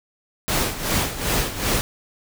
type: noise with tremolo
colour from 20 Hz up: pink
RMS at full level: -20 dBFS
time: 0.48-1.81 s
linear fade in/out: 0 ms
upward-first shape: sine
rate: 2.6 Hz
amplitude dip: 75%
effects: none